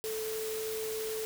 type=tone in noise; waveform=sine; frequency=438.6 Hz; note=A4; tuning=6 cents flat; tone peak=-34 dBFS; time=0.04-1.25 s; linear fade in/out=0 ms; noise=white; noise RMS=-41 dBFS; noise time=0.04-1.25 s; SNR=+4 dB; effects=none